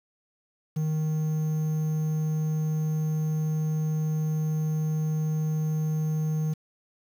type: tone with quantisation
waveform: triangle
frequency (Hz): 155.56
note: D#3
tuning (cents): 0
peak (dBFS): -22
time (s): 0.76-6.54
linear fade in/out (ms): 10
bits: 8
effects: none